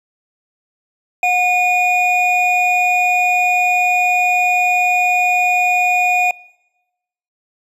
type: tone pair together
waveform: triangle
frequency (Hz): 723 / 2452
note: F#5 / D#7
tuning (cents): -40 / -26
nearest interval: octave + major sixth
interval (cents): 2114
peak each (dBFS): -13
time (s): 1.23-6.31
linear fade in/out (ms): 2
effects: noise-tail reverb RT60 1.0 s tail -23 dB re dry + resampled to 32000 Hz